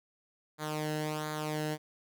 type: tone with flanger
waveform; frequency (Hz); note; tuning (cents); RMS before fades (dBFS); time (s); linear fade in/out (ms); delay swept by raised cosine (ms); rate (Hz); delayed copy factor
sawtooth; 153.1; D#3; -28; -35; 0.58-1.78; 50; 0.36 to 0.87; 1.4; -0.7
effects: none